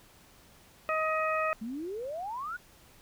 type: harmonic tone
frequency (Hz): 630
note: D#5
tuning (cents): +21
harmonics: 1 / 2 / 3 / 4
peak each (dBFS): -31 / -30 / -37 / -36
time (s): 0.89-1.53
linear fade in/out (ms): 0
type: exponential sweep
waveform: sine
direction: up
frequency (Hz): 210.6 to 1498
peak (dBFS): -34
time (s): 1.61-2.57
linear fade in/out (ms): 10
effects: pink hiss -58 dBFS RMS until 3.01 s